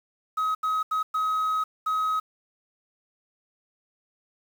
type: tone bursts at uneven times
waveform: sine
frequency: 1270 Hz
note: D#6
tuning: 35 cents sharp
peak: -20 dBFS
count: 5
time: 0.37-0.55 / 0.63-0.83 / 0.91-1.03 / 1.14-1.64 / 1.86-2.2 s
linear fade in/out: 10 ms
effects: tanh soft clip ceiling -22 dBFS + 8-bit